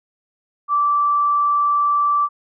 sine tone, 1165 Hz, D6, 14 cents flat, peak -14 dBFS, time 0.68-2.29 s, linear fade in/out 50 ms, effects none

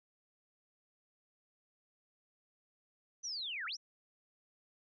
sine linear two-way sweep, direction down then up, 6100 to 1260 to 6100 Hz, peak -38 dBFS, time 3.23-3.77 s, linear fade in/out 20 ms, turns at 3.66 s, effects none

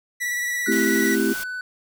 45% pulse tone with vibrato, 1949 Hz, B6, 23 cents flat, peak -23 dBFS, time 0.2-1.16 s, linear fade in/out 20 ms, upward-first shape triangle, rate 18 Hz, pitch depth 23 cents each way
triangle tone with pitch glide, 1479 to 1496.2 Hz, F#6 to F#6, -1 to +19 cents, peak -26 dBFS, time 0.66-1.61 s, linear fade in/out 2 ms, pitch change +20 cents, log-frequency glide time 0.94-1.26 s
sine chord, A minor seventh, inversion none, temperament equal, 220 / 261.6 / 329.6 / 392 Hz, A3 / C4 / E4 / G4, 0 / 0 / 0 / 0 cents, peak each -24 dBFS, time 0.67-1.34 s, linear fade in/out 20 ms
white noise, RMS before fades -33 dBFS, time 0.71-1.44 s, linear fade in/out 10 ms
effects none

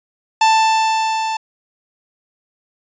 45% pulse tone with level ramp, 884 Hz, A5, 8 cents sharp, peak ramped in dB -9 to -19 dBFS, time 0.41-1.37 s, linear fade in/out 5 ms, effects resampled to 16000 Hz

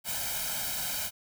white noise with comb filter, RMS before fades -33 dBFS, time 0.04-1.11 s, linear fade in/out 50 ms, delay 1.3 ms, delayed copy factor +0.95, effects none

